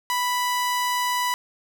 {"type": "tone", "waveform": "sawtooth", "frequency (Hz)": 988, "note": "B5", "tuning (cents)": 0, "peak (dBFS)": -18, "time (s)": [0.1, 1.34], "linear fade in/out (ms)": 0, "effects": []}